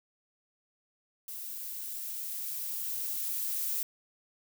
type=noise with level ramp; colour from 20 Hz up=violet; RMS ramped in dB=-41 to -32 dBFS; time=1.28-3.83 s; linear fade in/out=2 ms; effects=none